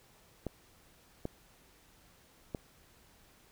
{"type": "clicks", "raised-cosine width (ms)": 2, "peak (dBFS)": -22, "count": 3, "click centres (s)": [0.467, 1.254, 2.548], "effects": ["pink hiss -63 dBFS RMS until 3.51 s"]}